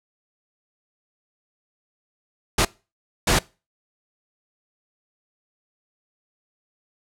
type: noise bursts at uneven times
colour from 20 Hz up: pink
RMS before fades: -18 dBFS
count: 2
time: 2.58-2.65 / 3.27-3.39 s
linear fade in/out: 5 ms
effects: noise-tail reverb RT60 0.3 s tail -22 dB re dry + low-pass 10000 Hz 12 dB/octave